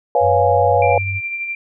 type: chord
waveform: sine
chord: C# dominant seventh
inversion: third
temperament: equal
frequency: 493.9 / 554.4 / 698.5 / 830.6 Hz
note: B4 / C#5 / E#5 / G#5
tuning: 0 / 0 / 0 / 0 cents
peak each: -17 dBFS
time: 0.15-0.98 s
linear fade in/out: 2 ms
type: tone with pitch glide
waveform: sine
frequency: 94 to 96.14 Hz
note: F#2 to G2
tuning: +28 to -33 cents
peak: -21 dBFS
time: 0.2-1.21 s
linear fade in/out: 50 ms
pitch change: +39 cents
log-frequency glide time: 0.44-0.77 s
type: tone with tremolo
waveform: sine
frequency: 2365 Hz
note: D7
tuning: 12 cents sharp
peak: -20 dBFS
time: 0.82-1.55 s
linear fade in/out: 2 ms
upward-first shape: sine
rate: 12 Hz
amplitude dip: 40%
effects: none